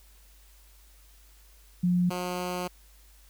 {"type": "tone pair in turn", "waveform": ["sine", "10% pulse"], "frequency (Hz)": [177.9, 179.66], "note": ["F3", "F3"], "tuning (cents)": [32, 49], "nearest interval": "unison", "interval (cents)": 17, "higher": "second", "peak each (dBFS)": [-21, -22], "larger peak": "first", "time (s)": [[1.83, 2.1], [2.1, 2.68]], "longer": "second", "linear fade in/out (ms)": 10, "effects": ["added 50 Hz sine -54 dBFS peak until 3.29 s", "white hiss -60 dBFS RMS until 3.29 s"]}